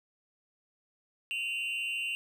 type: tone with amplitude modulation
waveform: triangle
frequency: 2761 Hz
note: F7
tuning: 20 cents flat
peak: -26 dBFS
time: 1.31-2.15 s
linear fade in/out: 0 ms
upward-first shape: sine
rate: 234 Hz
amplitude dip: 85%
effects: none